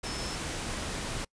sine tone in noise, 5274 Hz, E8, in tune, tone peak -41 dBFS, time 0.05-0.36 s, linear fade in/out 10 ms, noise pink, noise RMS -35 dBFS, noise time 0.03-1.25 s, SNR -9 dB, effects noise-tail reverb RT60 0.1 s tail -26 dB re dry + resampled to 22050 Hz

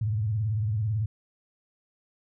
sine tone with vibrato, 107.4 Hz, A2, 41 cents flat, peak -24 dBFS, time 0.01-1.06 s, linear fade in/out 5 ms, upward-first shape triangle, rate 18 Hz, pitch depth 170 cents each way, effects none

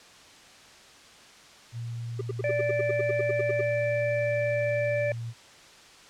sine tone with pitch glide, 117.2 to 116.19 Hz, A#2 to A#2, +10 to -5 cents, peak -32 dBFS, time 1.72-5.34 s, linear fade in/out 50 ms, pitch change -15 cents, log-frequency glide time 2.51-4.58 s
triangle tone bursts, 396 Hz, G4, 18 cents sharp, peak -26 dBFS, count 15, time 2.19-3.612 s, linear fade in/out 5 ms, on 22 ms, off 78 ms
harmonic tone, 584 Hz, D5, 10 cents flat, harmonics 1 / 3 / 4, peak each -25 / -36 / -35 dBFS, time 2.44-5.12 s, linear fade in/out 2 ms
effects white hiss -51 dBFS RMS until 6.09 s + low-pass 6000 Hz 12 dB/octave

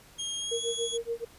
25% pulse tone with pitch glide, 3245 to 3346 Hz, G#7 to G#7, -41 to +12 cents, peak -28 dBFS, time 0.18-0.98 s, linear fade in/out 20 ms, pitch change +53 cents, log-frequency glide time 0.38-0.63 s
sine tone with tremolo, 465.1 Hz, A#4, 4 cents flat, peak -27 dBFS, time 0.51-1.25 s, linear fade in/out 10 ms, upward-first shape sine, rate 7 Hz, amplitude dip 100%
effects pink hiss -55 dBFS RMS until 1.38 s + resampled to 32000 Hz

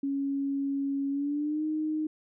sine tone with pitch glide, 277.2 to 309.4 Hz, C#4 to D#4, 0 to -10 cents, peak -27 dBFS, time 0.03-2.07 s, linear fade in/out 5 ms, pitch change +190 cents, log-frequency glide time 1.1-1.64 s, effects none

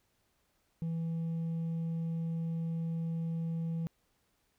triangle tone with hard clipping, 164.81 Hz, E3, in tune, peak -31 dBFS, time 0.82-3.87 s, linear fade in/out 0 ms, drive 1 dB, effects pink hiss -75 dBFS RMS until 4.58 s

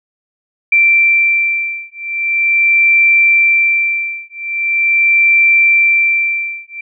sine beating tone pair, 2349 / 2349.42 Hz, D7 / D7, 0 / 0 cents, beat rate 0.42 Hz, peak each -12 dBFS, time 0.72-6.81 s, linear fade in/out 5 ms, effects none

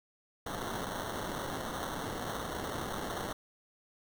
white noise with sample-and-hold, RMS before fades -38 dBFS, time 0.46-3.33 s, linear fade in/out 5 ms, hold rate 2450 Hz, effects none

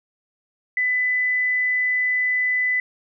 sine tone, 2000 Hz, B6, 21 cents sharp, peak -18 dBFS, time 0.77-2.8 s, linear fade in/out 2 ms, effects none

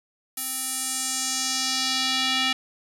square tone with band-pass filter sweep, 261 Hz, C4, 4 cents flat, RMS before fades -26 dBFS, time 0.37-2.53 s, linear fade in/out 5 ms, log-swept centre 12000 to 3100 Hz, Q 1.8, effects none

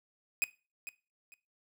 45% pulse tone with echo, 2500 Hz, D#7, 8 cents sharp, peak -26 dBFS, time 0.42-0.44 s, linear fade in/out 0 ms, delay 450 ms, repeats 2, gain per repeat -13 dB, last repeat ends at 1.34 s, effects noise-tail reverb RT60 0.3 s tail -19 dB re dry

